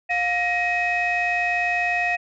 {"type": "tone cluster", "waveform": "sine", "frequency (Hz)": [709, 1882, 2537], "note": ["F5", "A#6", "D#7"], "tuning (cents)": [26, 16, 33], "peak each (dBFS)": -23, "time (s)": [0.09, 2.17], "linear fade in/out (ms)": 20, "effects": ["tanh soft clip ceiling -14 dBFS"]}